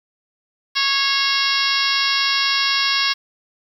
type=harmonic tone with a mistuned harmonic; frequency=552 Hz; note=C#5; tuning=7 cents flat; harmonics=2 / 3 / 4 / 5 / 6 / 7 / 8 / 9 / 10; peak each=-25 / -25 / -25 / -25 / -25 / -25 / -25 / -25 / -25 dBFS; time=0.75-3.14 s; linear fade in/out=20 ms; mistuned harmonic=4; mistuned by=-28 cents; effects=8-bit